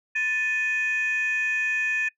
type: tone pair together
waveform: sine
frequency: 1760 / 2489 Hz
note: A6 / D#7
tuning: 0 / 0 cents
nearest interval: tritone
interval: 600 cents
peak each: -24 / -24 dBFS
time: 0.15-2.09 s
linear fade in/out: 10 ms
effects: noise-tail reverb RT60 0.1 s tail -20 dB re dry + tanh soft clip ceiling -18 dBFS